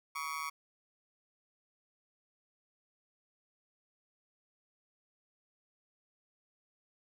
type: tone with amplitude modulation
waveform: 30% pulse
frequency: 1123 Hz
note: C#6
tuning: 22 cents sharp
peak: -30 dBFS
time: 0.15-0.5 s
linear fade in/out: 10 ms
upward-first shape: sine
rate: 152 Hz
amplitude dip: 90%
effects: none